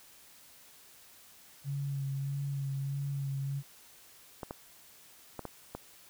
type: tone with vibrato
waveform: sine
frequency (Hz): 138.59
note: C#3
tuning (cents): 0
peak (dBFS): -32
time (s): 1.64-3.63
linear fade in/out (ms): 50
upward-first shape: sine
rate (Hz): 1.6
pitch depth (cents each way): 24
type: clicks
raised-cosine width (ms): 1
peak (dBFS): -24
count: 5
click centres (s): 4.432 / 4.509 / 5.393 / 5.453 / 5.75
effects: white hiss -57 dBFS RMS until 6.09 s